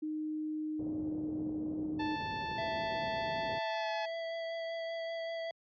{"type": "tone", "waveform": "sine", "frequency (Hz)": 308.2, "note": "D#4", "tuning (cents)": -16, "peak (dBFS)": -34, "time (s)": [0.02, 2.16], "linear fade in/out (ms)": 10}
{"type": "low-pass noise", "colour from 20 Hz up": "pink", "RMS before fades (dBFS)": -43, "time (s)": [0.79, 3.59], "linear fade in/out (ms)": 5, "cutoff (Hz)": 550, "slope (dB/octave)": 24}
{"type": "tone with pitch glide", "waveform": "sawtooth", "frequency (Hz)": [880, 855.9], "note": ["A5", "A5"], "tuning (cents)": [0, -48], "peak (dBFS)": -32, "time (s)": [1.99, 4.06], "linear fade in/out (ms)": 10, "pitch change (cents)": -48, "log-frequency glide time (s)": [3.64, 3.94]}
{"type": "tone with vibrato", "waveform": "square", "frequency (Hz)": 662, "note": "E5", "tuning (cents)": 7, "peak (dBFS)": -37, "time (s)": [2.58, 5.51], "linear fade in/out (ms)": 2, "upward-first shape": "sine", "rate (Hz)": 5.2, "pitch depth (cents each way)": 10}
{"effects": ["high-pass 100 Hz 12 dB/octave", "resampled to 11025 Hz"]}